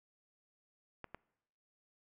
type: clicks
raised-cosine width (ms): 0.5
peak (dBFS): -29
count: 2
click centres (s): 1.043 / 1.146
effects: noise-tail reverb RT60 0.9 s tail -24 dB re dry